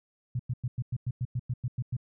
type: tone bursts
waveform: sine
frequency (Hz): 123.47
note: B2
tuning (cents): 0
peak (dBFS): -27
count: 12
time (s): 0.35-1.967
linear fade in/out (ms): 5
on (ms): 44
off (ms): 99
effects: none